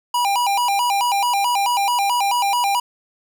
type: tone with vibrato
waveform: square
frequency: 880 Hz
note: A5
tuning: in tune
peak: -17 dBFS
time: 0.14-2.8 s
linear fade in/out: 5 ms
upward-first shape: square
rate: 4.6 Hz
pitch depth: 170 cents each way
effects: none